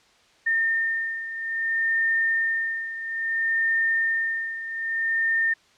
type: beating tone pair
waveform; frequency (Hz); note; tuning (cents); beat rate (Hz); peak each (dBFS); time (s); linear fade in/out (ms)
sine; 1815 / 1815.6; A#6 / A#6; -47 / -46; 0.6; -23 / -28; 0.46-5.54; 10
effects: white hiss -58 dBFS RMS until 5.77 s + low-pass 5000 Hz 12 dB/octave